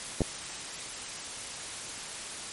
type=clicks; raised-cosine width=2 ms; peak=-13 dBFS; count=2; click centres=0.207 / 0.218 s; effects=white hiss -39 dBFS RMS until 2.52 s + MP3 48 kbps